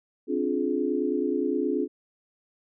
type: chord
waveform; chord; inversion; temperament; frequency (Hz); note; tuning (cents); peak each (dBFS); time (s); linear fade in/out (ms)
sine; D half-diminished seventh; third; just; 264.3 / 293.7 / 352.4 / 422.9; C4 / D4 / F4 / Ab4; +18 / 0 / +16 / +31; -29; 0.27-1.88; 50
effects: none